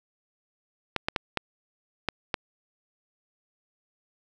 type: clicks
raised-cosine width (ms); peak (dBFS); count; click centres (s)
0.3; -9; 6; 0.963 / 1.085 / 1.162 / 1.373 / 2.087 / 2.342
effects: 8-bit